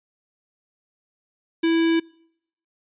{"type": "tone with notch filter", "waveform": "square", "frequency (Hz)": 329.6, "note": "E4", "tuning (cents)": 0, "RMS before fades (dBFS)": -19, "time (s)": [1.63, 2], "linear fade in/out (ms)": 10, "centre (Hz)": 820, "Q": 0.73, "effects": ["noise-tail reverb RT60 0.7 s tail -25 dB re dry", "resampled to 8000 Hz"]}